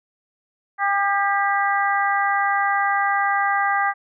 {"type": "harmonic tone with a mistuned harmonic", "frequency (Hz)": 400, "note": "G4", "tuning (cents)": 35, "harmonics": [2, 3, 4, 5], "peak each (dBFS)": [-21, -23, -24, -25], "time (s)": [0.78, 3.94], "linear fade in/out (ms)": 50, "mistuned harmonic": 5, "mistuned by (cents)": -36, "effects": []}